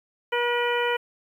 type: harmonic tone with a mistuned harmonic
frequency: 481 Hz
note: B4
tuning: 46 cents flat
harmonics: 1 / 2 / 3 / 4 / 5 / 6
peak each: -25 / -28 / -30 / -31 / -32 / -33 dBFS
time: 0.32-0.97 s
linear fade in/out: 10 ms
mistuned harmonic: 6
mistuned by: +58 cents
effects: 9-bit